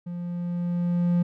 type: tone with level ramp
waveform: triangle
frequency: 174.61 Hz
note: F3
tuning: in tune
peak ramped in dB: -29 to -16 dBFS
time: 0.06-1.23 s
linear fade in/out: 10 ms
effects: none